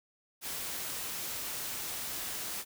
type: noise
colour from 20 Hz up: white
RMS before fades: -38 dBFS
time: 0.41-2.65 s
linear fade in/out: 50 ms
effects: none